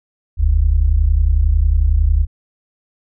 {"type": "tone pair together", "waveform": "sine", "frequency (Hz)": [43.49, 74.5], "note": ["F1", "D2"], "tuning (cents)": [-6, 25], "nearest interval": "major sixth", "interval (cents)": 931, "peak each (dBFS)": -13, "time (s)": [0.37, 2.27], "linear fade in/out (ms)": 50, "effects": []}